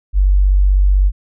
sine tone, 47.95 Hz, G1, 37 cents flat, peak -8 dBFS, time 0.13-1.12 s, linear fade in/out 50 ms, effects none

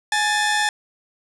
sawtooth tone pair together, 839 / 1775.7 Hz, G#5 / A6, +17 / +15 cents, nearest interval octave + minor second, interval 1298 cents, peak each -17 dBFS, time 0.12-0.69 s, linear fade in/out 2 ms, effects resampled to 24000 Hz + 7-bit

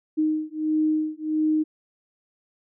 sine beating tone pair, 309.3 / 310.8 Hz, D#4 / D#4, -10 / -2 cents, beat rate 1.5 Hz, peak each -24 dBFS, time 0.17-1.64 s, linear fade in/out 20 ms, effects none

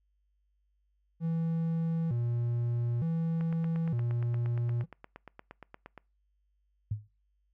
triangle tone with vibrato, 140 Hz, C#3, 18 cents sharp, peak -26 dBFS, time 1.2-4.86 s, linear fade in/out 50 ms, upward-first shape square, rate 0.55 Hz, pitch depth 280 cents each way
click train, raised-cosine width 0.5 ms, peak -30 dBFS, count 23, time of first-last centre 3.41-5.977 s, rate 8.57 Hz
sine tone with exponential decay, 106 Hz, G#2, 36 cents sharp, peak -26 dBFS, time 6.91-7.08 s, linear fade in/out 5 ms, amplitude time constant 36 ms
effects noise-tail reverb RT60 0.3 s tail -25 dB re dry + added 50 Hz sine -70 dBFS peak until 7.53 s

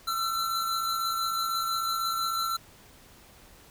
square tone cluster, 1294 / 1350 / 4056 Hz, E6 / E6 / B7, -32 / +41 / +45 cents, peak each -38 / -29 / -35 dBFS, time 0.07-2.57 s, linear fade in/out 10 ms, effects pink hiss -54 dBFS RMS until 3.7 s

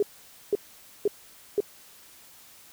sine tone bursts, 410 Hz, G#4, 22 cents flat, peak -19 dBFS, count 4, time 0-1.604 s, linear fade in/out 2 ms, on 26 ms, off 500 ms, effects white hiss -52 dBFS RMS until 2.72 s

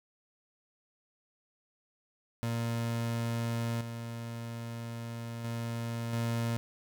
30% pulse tone with level steps, 116.4 Hz, A#2, 2 cents flat, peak -28 / -35 / -31 / -27 dBFS, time 2.43-6.57 s, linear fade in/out 0 ms, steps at 3.81 / 5.44 / 6.13 s, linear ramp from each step 2 ms, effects none

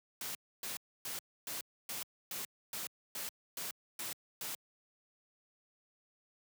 white noise bursts, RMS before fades -41 dBFS, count 11, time 0.21-4.55 s, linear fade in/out 2 ms, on 140 ms, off 280 ms, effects high-pass 100 Hz 12 dB/octave

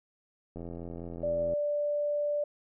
click train, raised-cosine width 2 ms, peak -28 dBFS, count 84, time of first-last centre 0.56-1.535 s, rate 85.1 Hz
sine tone, 587 Hz, D5, 1 cent flat, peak -27 dBFS, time 1.23-2.44 s, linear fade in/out 5 ms
effects none

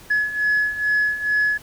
sine beating tone pair, 1697 / 1699.3 Hz, G#6 / G#6, +37 / +39 cents, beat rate 2.3 Hz, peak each -22 / -18 dBFS, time 0.1-1.58 s, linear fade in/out 10 ms, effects tanh soft clip ceiling -13 dBFS + pink hiss -45 dBFS RMS until 1.62 s

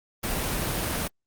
pink noise, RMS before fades -28 dBFS, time 0.23-1.08 s, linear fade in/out 10 ms, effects Opus 32 kbps

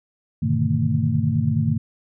sine tone cluster, 101.2 / 121.9 / 146.4 / 155.8 / 225.2 Hz, G#2 / B2 / D3 / D#3 / A3, -44 / -22 / -5 / +3 / +40 cents, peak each -24 dBFS, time 0.42-1.78 s, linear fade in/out 10 ms, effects none

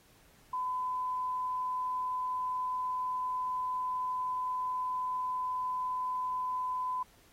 sine tone, 1009 Hz, B5, 37 cents sharp, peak -31 dBFS, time 0.53-7.03 s, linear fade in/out 5 ms, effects pink hiss -63 dBFS RMS until 7.32 s + AAC 48 kbps

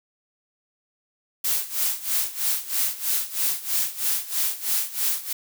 blue noise with tremolo, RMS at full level -22 dBFS, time 1.44-5.33 s, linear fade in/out 5 ms, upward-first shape sine, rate 3.1 Hz, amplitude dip 85%, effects none

